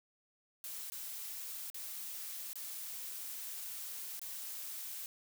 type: noise with dropouts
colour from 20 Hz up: blue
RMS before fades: -44 dBFS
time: 0.64-5.06 s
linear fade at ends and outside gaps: 0 ms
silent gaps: 0.9-0.92 / 1.701-1.744 / 2.531-2.556 / 4.194-4.216 s
effects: none